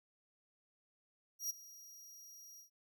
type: tone with ADSR envelope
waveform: sawtooth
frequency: 5710 Hz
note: F8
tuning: 37 cents sharp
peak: -32 dBFS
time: 1.39-2.7 s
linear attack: 110 ms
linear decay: 13 ms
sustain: -19 dB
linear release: 110 ms
effects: none